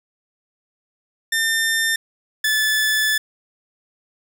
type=tone pair in turn; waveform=sawtooth; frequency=1800 / 1736.8 Hz; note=A6 / A6; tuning=+39 / -23 cents; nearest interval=minor second; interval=62 cents; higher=first; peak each=-14 / -13 dBFS; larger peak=second; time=1.32-1.96 / 2.44-3.18 s; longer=second; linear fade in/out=5 ms; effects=8-bit